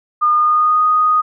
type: tone with pitch glide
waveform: sine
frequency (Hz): 1216 to 1242.3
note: D#6 to D#6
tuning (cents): -40 to -3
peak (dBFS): -10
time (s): 0.21-1.22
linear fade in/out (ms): 20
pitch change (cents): +37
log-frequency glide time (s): 0.34-0.84
effects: none